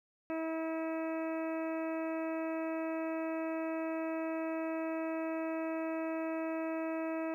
harmonic tone, 322.7 Hz, E4, 37 cents flat, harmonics 1 / 2 / 3 / 4 / 5 / 6 / 7 / 8, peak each -36 / -38 / -47 / -48 / -52 / -53 / -55 / -51 dBFS, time 0.3-7.34 s, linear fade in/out 0 ms, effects 12-bit

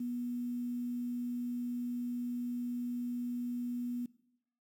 sine tone with quantisation, 243 Hz, B3, 28 cents flat, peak -34 dBFS, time 0-4.06 s, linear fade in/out 5 ms, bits 10, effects noise-tail reverb RT60 0.8 s tail -20 dB re dry

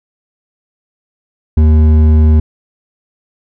triangle tone with hard clipping, 77.78 Hz, D#2, in tune, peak -6 dBFS, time 1.57-2.4 s, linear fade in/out 5 ms, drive 12 dB, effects none

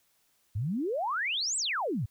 sine exponential two-way sweep, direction up then down, 92.5 to 8350 to 92.5 Hz, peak -28 dBFS, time 0.55-2.06 s, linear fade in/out 10 ms, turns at 1.57 s, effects white hiss -70 dBFS RMS until 2.1 s

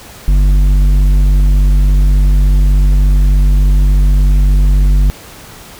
sine tone with tanh clipping, 48.27 Hz, G1, 26 cents flat, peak -7 dBFS, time 0.28-5.1 s, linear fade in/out 0 ms, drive 9 dB, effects pink hiss -34 dBFS RMS until 5.79 s

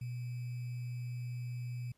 sine tone with sample-and-hold, 122.5 Hz, B2, 14 cents flat, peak -37 dBFS, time 0.01-1.92 s, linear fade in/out 5 ms, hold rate 2450 Hz, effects pink hiss -75 dBFS RMS until 1.97 s + resampled to 32000 Hz

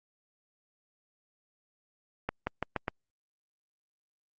accelerating click train, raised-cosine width 0.5 ms, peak -15 dBFS, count 5, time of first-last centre 2.29-2.881 s, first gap 180 ms, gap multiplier 0.87, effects Opus 48 kbps

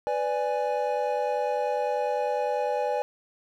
triangle chord, G# diminished, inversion first, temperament equal with one note detuned, 497.3 / 587.3 / 830.6 Hz, B4 / D5 / G#5, +12 / 0 / 0 cents, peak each -27 dBFS, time 0.07-3.02 s, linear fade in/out 0 ms, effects none

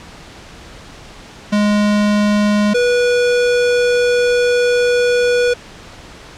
square tone pair in turn, 207.7 / 487.5 Hz, G#3 / B4, 0 / -23 cents, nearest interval octave + minor third, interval 1477 cents, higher second, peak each -12 dBFS, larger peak neither, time 1.52-2.74 / 2.74-5.54 s, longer second, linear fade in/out 10 ms, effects pink hiss -37 dBFS RMS until 6.37 s + low-pass 6000 Hz 12 dB/octave

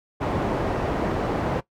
white low-pass noise, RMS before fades -25 dBFS, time 0.2-1.61 s, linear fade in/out 20 ms, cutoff 660 Hz, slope 12 dB/octave, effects noise-tail reverb RT60 0.1 s tail -18 dB re dry

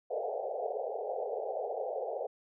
pink band-pass noise, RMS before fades -36 dBFS, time 0.1-2.27 s, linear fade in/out 10 ms, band 420 to 790 Hz, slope 96 dB/octave, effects none

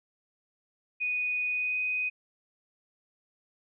sine tone with pitch glide, 2480 to 2499 Hz, D#7 to D#7, -6 to +7 cents, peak -27 dBFS, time 1-2.1 s, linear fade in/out 20 ms, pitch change +13 cents, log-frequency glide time 1.49-1.79 s, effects none

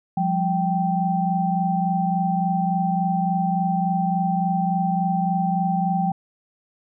sine tone cluster, 176.1 / 199.6 / 780 Hz, F3 / G3 / G5, +15 / +32 / -9 cents, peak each -22 / -28 / -22 dBFS, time 0.17-6.12 s, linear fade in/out 5 ms, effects none

